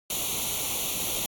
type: noise with comb filter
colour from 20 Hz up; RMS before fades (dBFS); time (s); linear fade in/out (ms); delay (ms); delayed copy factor
white; -29; 0.1-1.26; 2; 0.3; +0.85
effects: AAC 64 kbps